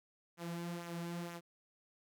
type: tone with flanger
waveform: sawtooth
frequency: 171.3 Hz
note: F3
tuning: 33 cents flat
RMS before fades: -43 dBFS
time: 0.37-1.41 s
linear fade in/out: 50 ms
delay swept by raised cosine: 0.21 to 4.31 ms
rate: 2.1 Hz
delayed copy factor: -0.55
effects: none